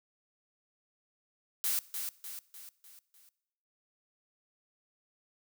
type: noise with echo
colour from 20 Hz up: blue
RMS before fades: -31 dBFS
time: 1.64-1.79 s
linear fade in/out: 0 ms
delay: 300 ms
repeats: 5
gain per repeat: -6 dB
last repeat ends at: 3.29 s
effects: noise-tail reverb RT60 0.9 s tail -21 dB re dry